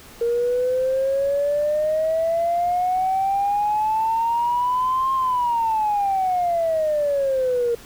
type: exponential two-way sweep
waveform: sine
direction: up then down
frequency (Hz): 466.2 to 1068 to 466.2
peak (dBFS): -17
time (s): 0.21-7.75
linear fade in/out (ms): 5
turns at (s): 5.13
effects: tanh soft clip ceiling -13 dBFS + pink hiss -44 dBFS RMS until 7.85 s